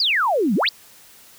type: exponential two-way sweep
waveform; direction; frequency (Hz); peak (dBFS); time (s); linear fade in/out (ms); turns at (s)
sine; down then up; 5030 to 175 to 5030; -16; 0-0.69; 2; 0.55
effects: white hiss -48 dBFS RMS until 1.38 s